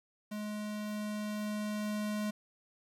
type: tone with level ramp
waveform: square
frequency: 210.5 Hz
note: G#3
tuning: 24 cents sharp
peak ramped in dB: -38 to -33 dBFS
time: 0.31-2.31 s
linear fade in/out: 10 ms
effects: resampled to 32000 Hz + 10-bit